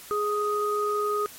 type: tone pair together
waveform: sine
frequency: 416.8 / 1247.2 Hz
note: G#4 / D#6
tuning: +6 / +4 cents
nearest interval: octave + perfect fifth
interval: 1898 cents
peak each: -26 dBFS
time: 0.11-1.26 s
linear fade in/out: 0 ms
effects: white hiss -45 dBFS RMS until 1.38 s + MP3 64 kbps